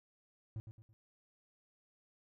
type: tone with echo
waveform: triangle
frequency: 110 Hz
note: A2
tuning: in tune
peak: -37 dBFS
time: 0.56-0.6 s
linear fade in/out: 0 ms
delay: 110 ms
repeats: 3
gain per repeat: -8 dB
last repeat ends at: 0.93 s
effects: none